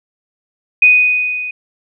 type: tone with level ramp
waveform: sine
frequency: 2489 Hz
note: D#7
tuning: in tune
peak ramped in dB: -3 to -21 dBFS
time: 0.82-1.51 s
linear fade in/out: 5 ms
effects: none